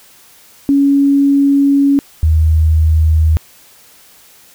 sine tone pair in turn, 279.7 / 79.08 Hz, C#4 / D#2, +16 / +29 cents, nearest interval octave + minor seventh, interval 2187 cents, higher first, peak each -7 dBFS, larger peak neither, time 0.69-1.99 / 2.23-3.37 s, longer first, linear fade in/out 0 ms, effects white hiss -44 dBFS RMS until 4.54 s

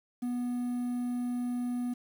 triangle tone with quantisation, 244.8 Hz, B3, 15 cents flat, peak -28 dBFS, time 0.22-1.94 s, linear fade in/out 10 ms, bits 9, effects none

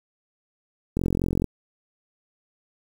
click train, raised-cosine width 3 ms, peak -11 dBFS, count 22, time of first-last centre 0.97-1.443 s, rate 44.4 Hz, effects 7-bit

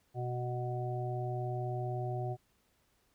harmonic tone, 123.47 Hz, B2, in tune, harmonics 1 / 3 / 5 / 6, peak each -35 / -41 / -44 / -41 dBFS, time 0.14-2.37 s, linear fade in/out 50 ms, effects pink hiss -73 dBFS RMS until 3.14 s

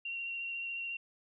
sine tone with vibrato, 2750 Hz, F7, 27 cents flat, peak -36 dBFS, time 0.05-0.97 s, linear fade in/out 5 ms, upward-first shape sine, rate 14 Hz, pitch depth 16 cents each way, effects none

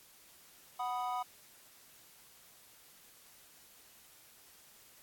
triangle chord, B major, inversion second, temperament equal, 740 / 987.8 / 1244.5 Hz, F#5 / B5 / D#6, 0 / 0 / 0 cents, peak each -35 / -37 / -39 dBFS, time 0.79-1.23 s, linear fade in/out 10 ms, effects white hiss -60 dBFS RMS until 5.02 s + AAC 64 kbps

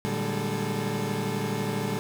30% pulse tone cluster, 115 / 148.9 / 192.1 / 204.3 / 435.7 Hz, A#2 / D3 / G3 / G#3 / A4, -23 / +24 / -35 / -28 / -17 cents, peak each -31 dBFS, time 0.05-1.99 s, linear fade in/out 0 ms, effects none

